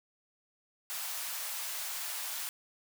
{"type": "high-pass noise", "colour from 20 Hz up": "white", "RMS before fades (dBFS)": -38, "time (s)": [0.9, 2.49], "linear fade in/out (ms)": 0, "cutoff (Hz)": 660, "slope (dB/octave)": 24, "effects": []}